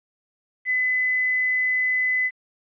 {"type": "tone with quantisation", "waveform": "sine", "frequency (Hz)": 2013, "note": "B6", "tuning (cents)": 33, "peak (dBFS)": -19, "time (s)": [0.65, 2.31], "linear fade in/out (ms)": 50, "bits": 8, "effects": ["resampled to 8000 Hz"]}